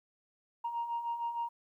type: beating tone pair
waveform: sine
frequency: 932.3 / 938.8 Hz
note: A#5 / A#5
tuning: 0 / +12 cents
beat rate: 6.5 Hz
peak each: -40 / -33 dBFS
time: 0.64-1.49 s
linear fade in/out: 10 ms
effects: tanh soft clip ceiling -28 dBFS + 12-bit